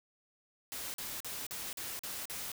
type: noise bursts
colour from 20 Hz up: white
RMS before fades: -41 dBFS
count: 7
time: 0.72-2.518 s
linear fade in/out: 0 ms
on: 220 ms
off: 43 ms
effects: none